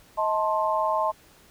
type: chord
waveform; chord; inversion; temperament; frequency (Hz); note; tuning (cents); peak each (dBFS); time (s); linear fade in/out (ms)
sine; A diminished; second; just; 633.6 / 880 / 1056; Eb5 / A5 / C6; +31 / 0 / +16; -26; 0.17-1.12; 20
effects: pink hiss -55 dBFS RMS until 1.5 s